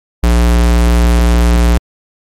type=tone; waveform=square; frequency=59 Hz; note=A#1; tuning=22 cents sharp; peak=-7 dBFS; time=0.23-1.78 s; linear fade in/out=5 ms; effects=MP3 64 kbps